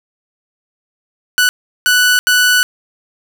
sawtooth tone bursts at uneven times, 1484 Hz, F#6, 5 cents sharp, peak -5 dBFS, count 3, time 1.38-1.49 / 1.86-2.19 / 2.27-2.63 s, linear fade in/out 0 ms, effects none

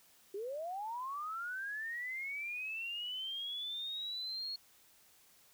sine linear sweep, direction up, 379.8 to 4341 Hz, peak -38 dBFS, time 0.34-4.56 s, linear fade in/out 5 ms, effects white hiss -65 dBFS RMS until 5.53 s

